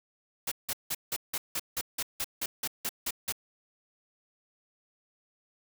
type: noise bursts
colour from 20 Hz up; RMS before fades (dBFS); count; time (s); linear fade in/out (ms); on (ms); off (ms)
white; -32; 14; 0.47-3.324; 5; 46; 170
effects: none